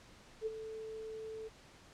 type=tone with ADSR envelope; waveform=sine; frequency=440 Hz; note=A4; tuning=in tune; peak=-32 dBFS; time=0.41-1.49 s; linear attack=53 ms; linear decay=26 ms; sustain=-10 dB; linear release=19 ms; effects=pink hiss -59 dBFS RMS until 1.93 s + low-pass 7000 Hz 12 dB/octave